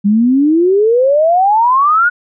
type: exponential sweep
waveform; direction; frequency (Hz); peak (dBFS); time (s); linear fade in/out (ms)
sine; up; 196.8 to 1480; -7; 0.04-2.1; 20
effects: none